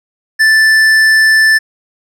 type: tone with tanh clipping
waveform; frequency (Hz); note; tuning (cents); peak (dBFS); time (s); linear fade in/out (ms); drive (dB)
sine; 1760; A6; 0; -7; 0.39-1.59; 20; 12
effects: none